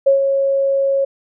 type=tone with ADSR envelope; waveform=sine; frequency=548 Hz; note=C#5; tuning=20 cents flat; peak=-7 dBFS; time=0.06-1.05 s; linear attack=12 ms; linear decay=120 ms; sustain=-6 dB; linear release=9 ms; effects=none